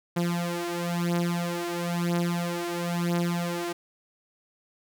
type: beating tone pair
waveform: sawtooth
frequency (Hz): 172.3 / 173.3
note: F3 / F3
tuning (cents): -23 / -13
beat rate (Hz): 1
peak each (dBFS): -25 / -25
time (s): 0.16-3.73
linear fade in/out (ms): 10
effects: none